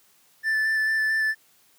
triangle tone with vibrato, 1760 Hz, A6, in tune, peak -19 dBFS, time 0.43-1.35 s, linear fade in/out 50 ms, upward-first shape square, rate 4.5 Hz, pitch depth 10 cents each way, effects white hiss -60 dBFS RMS until 1.78 s + high-pass 100 Hz 12 dB/octave

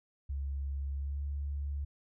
sine tone with pitch glide, 69.3 to 71.17 Hz, C#2 to C#2, 0 to +46 cents, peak -33 dBFS, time 0.29-1.85 s, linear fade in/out 10 ms, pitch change +46 cents, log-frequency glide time 0.94-1.22 s, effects none

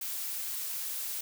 blue noise, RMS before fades -36 dBFS, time 0.01-1.21 s, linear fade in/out 5 ms, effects none

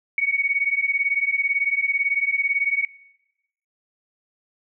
sine beating tone pair, 2226 / 2244 Hz, C#7 / C#7, +7 / +21 cents, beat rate 18 Hz, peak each -22 / -22 dBFS, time 0.18-2.85 s, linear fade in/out 2 ms, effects noise-tail reverb RT60 0.9 s tail -20 dB re dry

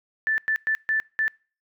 sine tone bursts at uneven times, 1760 Hz, A6, in tune, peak -20 dBFS, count 5, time 0.27-0.38 / 0.48-0.56 / 0.67-0.75 / 0.89-1 / 1.19-1.28 s, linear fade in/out 0 ms, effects noise-tail reverb RT60 0.4 s tail -26 dB re dry

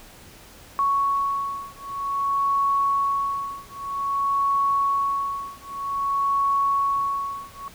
sine beating tone pair, 1111 / 1111.52 Hz, C#6 / C#6, +4 / +4 cents, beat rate 0.52 Hz, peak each -24 dBFS, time 0.79-7.68 s, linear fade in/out 0 ms, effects pink hiss -47 dBFS RMS until 7.74 s

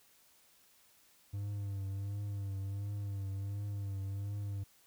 triangle tone with vibrato, 99.7 Hz, G2, 30 cents sharp, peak -34 dBFS, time 1.33-4.64 s, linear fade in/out 10 ms, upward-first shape triangle, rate 1.4 Hz, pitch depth 53 cents each way, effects white hiss -66 dBFS RMS until 4.86 s

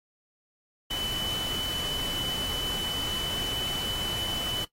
sine tone in noise, 3001 Hz, F#7, 24 cents sharp, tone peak -29 dBFS, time 0.9-4.65 s, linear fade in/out 10 ms, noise pink, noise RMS -36 dBFS, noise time 0.9-4.65 s, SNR +4 dB, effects noise-tail reverb RT60 0.1 s tail -17 dB re dry + AAC 48 kbps

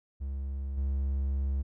triangle tone with level steps, 68.2 Hz, C#2, 28 cents flat, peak -30 / -25 dBFS, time 0.2-1.63 s, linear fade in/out 20 ms, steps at 0.77 s, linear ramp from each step 10 ms, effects none

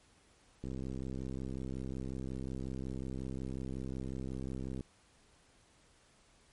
click train, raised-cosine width 3 ms, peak -28 dBFS, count 274, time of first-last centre 0.64-4.808 s, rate 65.5 Hz, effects pink hiss -66 dBFS RMS until 6.52 s + MP3 48 kbps

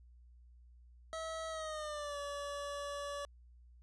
25% pulse tone with pitch glide, 646 to 572.2 Hz, E5 to D5, -35 to -45 cents, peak -36 dBFS, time 1.13-3.25 s, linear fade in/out 0 ms, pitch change -210 cents, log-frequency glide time 1.49-2.18 s, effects added 60 Hz sine -57 dBFS peak until 3.82 s + resampled to 22050 Hz

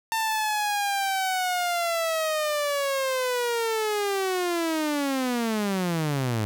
sawtooth linear sweep, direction down, 900 to 103.3 Hz, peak -20 dBFS, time 0.12-6.45 s, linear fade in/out 0 ms, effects none

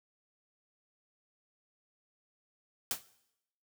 white noise with exponential decay, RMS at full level -29 dBFS, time 2.91-3.03 s, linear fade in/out 1 ms, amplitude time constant 26 ms, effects noise-tail reverb RT60 0.8 s tail -18 dB re dry + high-pass 80 Hz 12 dB/octave

